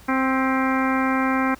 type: harmonic tone with a mistuned harmonic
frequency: 263 Hz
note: C4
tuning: 9 cents sharp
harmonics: 1 / 2 / 3 / 4 / 5 / 6 / 7 / 8 / 9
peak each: -21 / -30 / -28 / -27 / -28 / -29 / -34 / -33 / -34 dBFS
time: 0.08-1.55 s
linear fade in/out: 10 ms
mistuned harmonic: 7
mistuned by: +62 cents
effects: added 60 Hz sine -49 dBFS peak until 1.59 s + pink hiss -49 dBFS RMS until 1.59 s